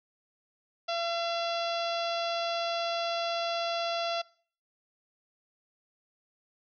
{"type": "harmonic tone", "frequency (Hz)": 679, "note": "F5", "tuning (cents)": -49, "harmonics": [1, 2, 3, 4, 5, 6, 7, 8, 9], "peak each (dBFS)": [-31, -37, -46, -40, -39, -43, -41, -49, -53], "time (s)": [0.88, 4.22], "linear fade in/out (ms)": 10, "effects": ["noise-tail reverb RT60 0.5 s tail -23 dB re dry"]}